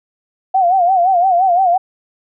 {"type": "tone with vibrato", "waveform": "sine", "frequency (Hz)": 730, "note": "F#5", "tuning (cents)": -24, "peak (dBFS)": -9, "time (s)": [0.54, 1.78], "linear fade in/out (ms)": 10, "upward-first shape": "sine", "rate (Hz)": 5.8, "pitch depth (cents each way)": 110, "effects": []}